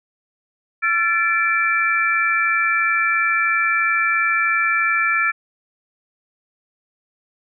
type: tone cluster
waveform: sine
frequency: 1353 / 1744 / 2336 Hz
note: E6 / A6 / D7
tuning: +45 / -16 / -10 cents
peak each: -20 dBFS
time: 0.82-5.32 s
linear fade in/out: 20 ms
effects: none